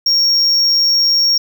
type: tone with amplitude modulation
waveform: triangle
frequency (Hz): 5560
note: F8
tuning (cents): -9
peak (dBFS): -7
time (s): 0.06-1.38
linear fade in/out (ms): 5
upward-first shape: sine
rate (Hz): 163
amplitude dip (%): 40
effects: none